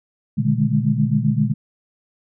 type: tone cluster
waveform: sine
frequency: 120.8 / 144.6 / 152.3 / 204.8 / 212.4 Hz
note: B2 / D3 / D#3 / G#3 / G#3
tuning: -38 / -27 / -37 / -24 / +39 cents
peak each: -22 dBFS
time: 0.37-1.54 s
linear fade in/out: 20 ms
effects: none